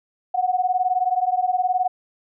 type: beating tone pair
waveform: sine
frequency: 726 / 745 Hz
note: F#5 / F#5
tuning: -33 / +12 cents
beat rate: 19 Hz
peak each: -21 dBFS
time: 0.34-1.88 s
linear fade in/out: 10 ms
effects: none